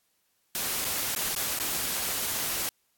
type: noise with dropouts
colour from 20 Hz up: white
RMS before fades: -30 dBFS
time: 0.55-2.69 s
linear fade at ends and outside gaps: 0 ms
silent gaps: 0.845-0.85 / 1.15-1.162 / 1.349-1.362 / 1.588-1.599 s
effects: white hiss -72 dBFS RMS until 2.97 s + AAC 64 kbps